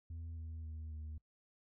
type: tone with pitch steps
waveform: sine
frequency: 82.41 / 80.67 / 78.96 / 77.29 Hz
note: E2 / E2 / D#2 / D#2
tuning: 0 / -37 / +26 / -11 cents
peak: -40 dBFS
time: 0.1-1.18 s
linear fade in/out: 5 ms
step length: 270 ms
effects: noise-tail reverb RT60 0.1 s tail -26 dB re dry + tanh soft clip ceiling -42 dBFS